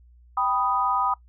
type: chord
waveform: sine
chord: G augmented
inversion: none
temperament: equal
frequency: 784 / 987.8 / 1244.5 Hz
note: G5 / B5 / D#6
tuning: 0 / 0 / 0 cents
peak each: -27 / -25 / -24 dBFS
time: 0.37-1.14 s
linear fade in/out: 5 ms
effects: noise-tail reverb RT60 0.1 s tail -20 dB re dry + added 60 Hz sine -50 dBFS peak until 1.28 s